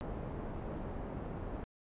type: low-pass noise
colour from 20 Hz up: pink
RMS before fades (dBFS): -41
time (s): 0.01-1.64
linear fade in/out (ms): 0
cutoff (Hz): 820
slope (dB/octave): 12
effects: resampled to 8000 Hz